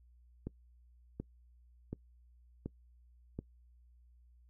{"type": "click train", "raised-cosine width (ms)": 3, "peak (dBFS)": -26, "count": 5, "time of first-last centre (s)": [0.47, 3.39], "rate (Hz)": 1.37, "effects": ["noise-tail reverb RT60 0.1 s tail -23 dB re dry", "added 60 Hz sine -60 dBFS peak until 4.49 s"]}